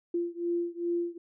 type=beating tone pair; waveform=sine; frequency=343.6 / 346.1 Hz; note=F4 / F4; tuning=-28 / -16 cents; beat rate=2.5 Hz; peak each=-31 / -32 dBFS; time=0.14-1.18 s; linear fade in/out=5 ms; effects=none